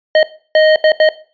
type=tone bursts at uneven times; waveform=square; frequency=622.3 Hz; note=D#5; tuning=in tune; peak=-7 dBFS; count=4; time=0.15-0.23 / 0.55-0.76 / 0.84-0.92 / 1-1.09 s; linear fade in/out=2 ms; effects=noise-tail reverb RT60 0.4 s tail -17 dB re dry + resampled to 11025 Hz